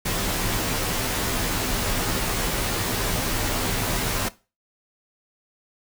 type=noise with comb filter; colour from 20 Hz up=pink; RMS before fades=-25 dBFS; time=0.05-4.29 s; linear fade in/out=10 ms; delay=14 ms; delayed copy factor=-0.7; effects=noise-tail reverb RT60 0.3 s tail -18 dB re dry